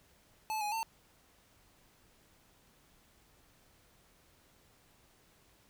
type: tone with pitch steps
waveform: square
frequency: 868 / 834 / 899 Hz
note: A5 / G#5 / A5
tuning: -24 / +7 / +37 cents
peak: -34 dBFS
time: 0.5-0.83 s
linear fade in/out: 0 ms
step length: 110 ms
effects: pink hiss -66 dBFS RMS until 5.69 s